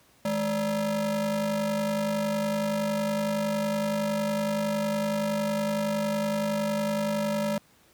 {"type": "ring-modulated tone", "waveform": "square", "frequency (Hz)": 185.8, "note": "F#3", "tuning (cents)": 7, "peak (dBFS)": -23, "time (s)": [0.25, 7.58], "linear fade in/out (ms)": 2, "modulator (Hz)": 397, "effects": ["pink hiss -60 dBFS RMS until 7.93 s", "high-pass 80 Hz 12 dB/octave"]}